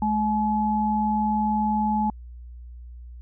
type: tone pair together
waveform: sine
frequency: 213.2 / 852.8 Hz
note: G#3 / G#5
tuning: +46 / +46 cents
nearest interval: 2 octaves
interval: 2400 cents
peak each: -23 dBFS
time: 0.02-2.1 s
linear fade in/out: 2 ms
effects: added 60 Hz sine -38 dBFS peak until 3.21 s